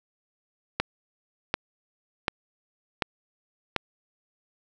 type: click train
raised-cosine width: 0.3 ms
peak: -7 dBFS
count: 5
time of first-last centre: 0.8-3.763 s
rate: 1.35 Hz
effects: none